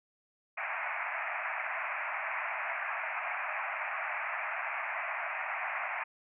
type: band-pass noise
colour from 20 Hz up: white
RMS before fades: -36 dBFS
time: 0.57-6.04 s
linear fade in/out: 10 ms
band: 620 to 2500 Hz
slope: 96 dB/octave
effects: none